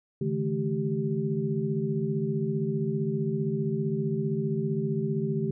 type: tone cluster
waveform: sine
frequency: 142.6 / 157.9 / 215.6 / 388.8 Hz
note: C#3 / D#3 / A3 / G4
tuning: +49 / +26 / -35 / -14 cents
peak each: -31 dBFS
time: 0.21-5.51 s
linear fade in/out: 5 ms
effects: none